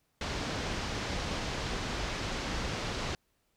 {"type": "low-pass noise", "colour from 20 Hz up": "pink", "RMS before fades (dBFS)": -35, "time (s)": [0.21, 3.15], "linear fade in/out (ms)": 2, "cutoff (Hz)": 6000, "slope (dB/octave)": 24, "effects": ["pink hiss -75 dBFS RMS until 3.56 s"]}